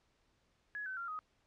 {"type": "tone with pitch steps", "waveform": "sine", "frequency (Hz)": [1683, 1525.6, 1382.9, 1253.6], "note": ["G#6", "G6", "F6", "D#6"], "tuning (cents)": [23, -47, -17, 13], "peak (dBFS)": -39, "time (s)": [0.75, 1.19], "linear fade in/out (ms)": 0, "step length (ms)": 110, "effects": ["pink hiss -75 dBFS RMS until 1.46 s", "low-pass 6000 Hz 12 dB/octave"]}